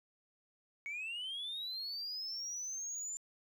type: linear sweep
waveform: sine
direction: up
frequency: 2210 to 7180 Hz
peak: -37 dBFS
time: 0.86-3.17 s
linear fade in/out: 0 ms
effects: tanh soft clip ceiling -37 dBFS + 12-bit